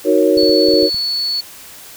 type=chord; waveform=sine; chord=D# minor seventh; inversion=none; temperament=equal; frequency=311.1 / 370 / 466.2 / 554.4 Hz; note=D#4 / F#4 / A#4 / C#5; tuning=0 / 0 / 0 / 0 cents; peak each=-15 dBFS; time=0.04-0.9 s; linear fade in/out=50 ms
type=tone; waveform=sine; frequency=4426 Hz; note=C#8; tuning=3 cents flat; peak=-16 dBFS; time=0.37-1.41 s; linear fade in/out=10 ms
type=clicks; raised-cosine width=5 ms; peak=-22 dBFS; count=7; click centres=0.372 / 0.433 / 0.494 / 0.686 / 0.739 / 0.83 / 0.945 s
effects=white hiss -37 dBFS RMS until 1.96 s